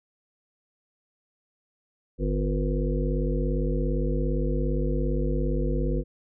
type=harmonic tone with a mistuned harmonic; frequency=50.1 Hz; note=G1; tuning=38 cents sharp; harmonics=1 / 3 / 5 / 7 / 9 / 10; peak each=-25 / -30 / -32 / -33 / -35 / -35 dBFS; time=2.18-6.04 s; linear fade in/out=50 ms; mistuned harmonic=9; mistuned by=+48 cents; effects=none